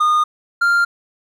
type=tone pair in turn; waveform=triangle; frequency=1224 / 1394.7 Hz; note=D#6 / F6; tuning=-29 / -3 cents; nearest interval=major second; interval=226 cents; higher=second; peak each=-10 dBFS; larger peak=neither; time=0-0.24 / 0.61-0.85 s; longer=neither; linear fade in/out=10 ms; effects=none